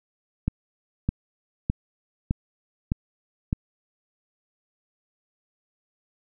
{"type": "click train", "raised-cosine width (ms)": 5, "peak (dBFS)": -10, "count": 6, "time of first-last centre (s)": [0.48, 3.529], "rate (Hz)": 1.64, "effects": []}